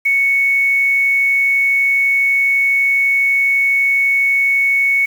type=tone with quantisation; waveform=sine; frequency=2217 Hz; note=C#7; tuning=in tune; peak=-11 dBFS; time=0.05-5.06 s; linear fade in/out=10 ms; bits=6; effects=none